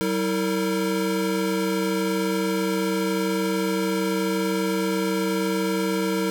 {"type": "tone cluster", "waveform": "square", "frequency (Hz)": [189.8, 323.3, 459], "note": ["F#3", "E4", "A#4"], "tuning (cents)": [44, -34, -27], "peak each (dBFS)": -27, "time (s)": [0.01, 6.3], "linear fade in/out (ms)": 0, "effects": []}